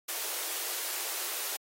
white high-pass noise, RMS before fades -35 dBFS, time 0.08-1.57 s, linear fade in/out 10 ms, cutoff 320 Hz, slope 96 dB/octave, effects AAC 48 kbps

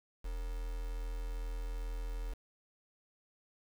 sine tone with quantisation, 41.2 Hz, E1, in tune, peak -36 dBFS, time 0.24-2.34 s, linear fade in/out 10 ms, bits 8, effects none

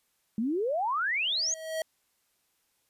sine exponential sweep, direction up, 207.7 to 6820 Hz, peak -26 dBFS, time 0.38-1.54 s, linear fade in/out 2 ms
square tone with exponential growth, 640 Hz, D#5, 49 cents sharp, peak -28 dBFS, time 1.13-1.82 s, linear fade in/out 2 ms, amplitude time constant 150 ms
effects white hiss -73 dBFS RMS until 2.89 s + resampled to 32000 Hz

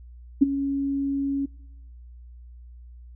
sine tone with ADSR envelope, 277.2 Hz, C#4, in tune, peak -9 dBFS, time 0.41-1.46 s, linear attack 15 ms, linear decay 18 ms, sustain -14 dB, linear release 10 ms, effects noise-tail reverb RT60 0.9 s tail -25 dB re dry + added 60 Hz sine -42 dBFS peak until 3.15 s

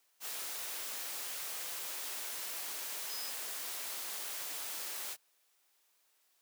sine tone in noise, 5060 Hz, D#8, 28 cents sharp, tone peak -43 dBFS, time 3.07-3.33 s, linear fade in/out 50 ms, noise white, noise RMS -41 dBFS, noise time 0.2-5.17 s, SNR -5 dB, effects white hiss -73 dBFS RMS until 6.41 s + high-pass 400 Hz 12 dB/octave

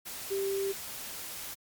sine tone in noise, 392 Hz, G4, in tune, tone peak -29 dBFS, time 0.3-0.73 s, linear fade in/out 20 ms, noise white, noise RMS -41 dBFS, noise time 0.05-1.55 s, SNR +9 dB, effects Opus 48 kbps

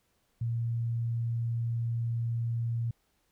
sine tone, 116.54 Hz, A#2, in tune, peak -28 dBFS, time 0.41-2.91 s, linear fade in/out 5 ms, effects pink hiss -73 dBFS RMS until 3.31 s

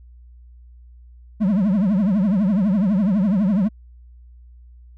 triangle tone with vibrato, 198.3 Hz, G3, 20 cents sharp, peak -13 dBFS, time 1.4-3.69 s, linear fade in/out 20 ms, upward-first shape triangle, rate 12 Hz, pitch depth 230 cents each way, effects added 60 Hz sine -42 dBFS peak until 4.97 s

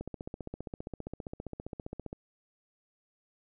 click train, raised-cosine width 2 ms, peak -25 dBFS, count 33, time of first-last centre 0.01-2.129 s, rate 15.1 Hz, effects none

